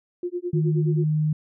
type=tone with tremolo; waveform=sine; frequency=353.9 Hz; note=F4; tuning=23 cents sharp; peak=-23 dBFS; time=0.23-1.04 s; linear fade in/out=2 ms; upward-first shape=sine; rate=9.4 Hz; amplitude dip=100%
type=tone with pitch glide; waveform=sine; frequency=155.5 to 153.45 Hz; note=D#3 to D#3; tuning=-1 to -24 cents; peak=-19 dBFS; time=0.53-1.33 s; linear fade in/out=5 ms; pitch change=-23 cents; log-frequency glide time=0.65-0.78 s
effects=none